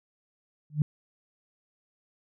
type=tone with exponential growth; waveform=sine; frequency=150 Hz; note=D3; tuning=37 cents sharp; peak=-16 dBFS; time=0.7-0.82 s; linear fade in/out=2 ms; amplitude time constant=26 ms; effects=none